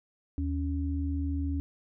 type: tone pair together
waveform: sine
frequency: 78.24 / 278.8 Hz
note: D#2 / C#4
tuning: +10 / +10 cents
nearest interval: octave + minor seventh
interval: 2200 cents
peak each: -29 / -33 dBFS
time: 0.38-1.6 s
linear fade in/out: 0 ms
effects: none